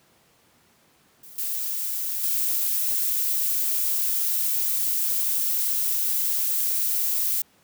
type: noise with level steps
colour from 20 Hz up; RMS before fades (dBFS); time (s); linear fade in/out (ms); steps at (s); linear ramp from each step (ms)
violet; -45 / -28 / -24; 1.23-7.42; 5; 1.38 / 2.23; 5
effects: pink hiss -60 dBFS RMS until 7.63 s + high-pass 100 Hz 12 dB/octave